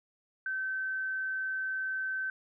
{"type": "tone", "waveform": "sine", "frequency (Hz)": 1539, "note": "G6", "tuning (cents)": -32, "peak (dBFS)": -31, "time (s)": [0.46, 2.3], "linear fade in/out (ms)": 2, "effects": []}